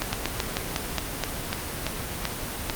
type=slowing click train; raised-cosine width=0.2 ms; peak=-7 dBFS; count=12; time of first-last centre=0.02-2.698 s; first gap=110 ms; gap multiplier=1.15; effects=pink hiss -32 dBFS RMS until 2.75 s + Opus 24 kbps